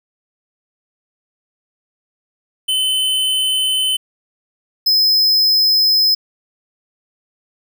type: tone pair in turn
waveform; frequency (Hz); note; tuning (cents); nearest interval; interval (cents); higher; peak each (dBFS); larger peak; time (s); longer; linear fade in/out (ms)
square; 3044 / 5100; F#7 / D#8; +48 / +42; major sixth; 894; second; -15 / -11; second; 2.68-3.97 / 4.86-6.15; neither; 10
effects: 8-bit